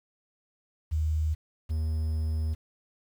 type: tone pair in turn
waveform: sine / triangle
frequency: 78 / 78.77 Hz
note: D#2 / D#2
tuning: +5 / +22 cents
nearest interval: unison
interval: 17 cents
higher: second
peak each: -24 dBFS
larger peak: neither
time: 0.91-1.35 / 1.69-2.55 s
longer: second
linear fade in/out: 20 ms
effects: 9-bit